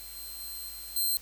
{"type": "tone with level steps", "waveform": "5% pulse", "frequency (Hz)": 4151, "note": "C8", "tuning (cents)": -15, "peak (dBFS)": [-36, -33, -31, -34, -19], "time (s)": [0, 1.17], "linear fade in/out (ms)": 0, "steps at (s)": [0.16, 0.4, 0.69, 0.96], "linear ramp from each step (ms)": 5, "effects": ["added 50 Hz sine -53 dBFS peak until 1.21 s", "white hiss -51 dBFS RMS until 1.21 s"]}